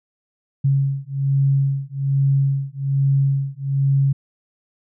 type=beating tone pair; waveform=sine; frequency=137 / 138.2 Hz; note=C#3 / C#3; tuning=-20 / -5 cents; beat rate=1.2 Hz; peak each=-19 dBFS; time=0.64-4.13 s; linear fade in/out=10 ms; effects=none